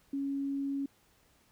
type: tone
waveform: sine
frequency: 277.2 Hz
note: C#4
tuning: in tune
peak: -31 dBFS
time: 0.13-0.86 s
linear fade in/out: 5 ms
effects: pink hiss -67 dBFS RMS until 1.51 s